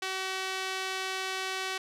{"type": "tone with band-pass filter", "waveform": "sawtooth", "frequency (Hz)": 378.8, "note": "F#4", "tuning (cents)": 41, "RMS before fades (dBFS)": -34, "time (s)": [0.02, 1.78], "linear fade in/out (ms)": 5, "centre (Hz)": 3100, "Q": 0.71, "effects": []}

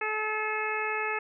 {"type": "harmonic tone", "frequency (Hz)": 430.9, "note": "A4", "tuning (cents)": -36, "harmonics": [1, 2, 3, 4, 5, 6], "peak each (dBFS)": [-35, -35, -35, -35, -35, -35], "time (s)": [0.01, 1.19], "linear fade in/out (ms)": 5, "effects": []}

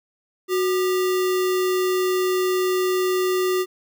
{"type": "tone with sample-and-hold", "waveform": "sine", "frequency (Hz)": 368.9, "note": "F#4", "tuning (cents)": -5, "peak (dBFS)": -18, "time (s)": [0.48, 3.66], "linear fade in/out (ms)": 50, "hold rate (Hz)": 1575, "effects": []}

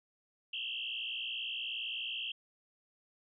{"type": "tone with frequency modulation", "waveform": "sine", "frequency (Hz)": 2960, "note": "F#7", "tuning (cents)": 0, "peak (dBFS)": -36, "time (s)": [0.53, 2.32], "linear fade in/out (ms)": 5, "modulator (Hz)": 58.8, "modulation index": 4.9, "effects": []}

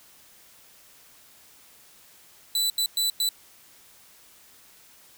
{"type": "tone bursts at uneven times", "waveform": "sawtooth", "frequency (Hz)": 3978, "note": "B7", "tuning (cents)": 12, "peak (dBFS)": -19, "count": 4, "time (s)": [[2.55, 2.7], [2.78, 2.86], [2.97, 3.1], [3.2, 3.29]], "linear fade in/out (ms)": 2, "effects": ["white hiss -54 dBFS RMS until 5.17 s"]}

